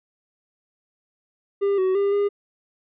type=tone with pitch steps; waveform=triangle; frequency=399.5 / 375.3 / 400.1 / 406.1 Hz; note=G4 / F#4 / G4 / G#4; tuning=+33 / +25 / +35 / -39 cents; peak=-16 dBFS; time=1.61-2.29 s; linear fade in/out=20 ms; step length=170 ms; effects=resampled to 8000 Hz